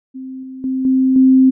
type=tone with level steps; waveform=sine; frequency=261.6 Hz; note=C4; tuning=in tune; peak=-26 / -28 / -16 / -10 / -6 dBFS; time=0.14-1.51 s; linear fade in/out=20 ms; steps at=0.43 / 0.64 / 0.85 / 1.16 s; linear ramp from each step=2 ms; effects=none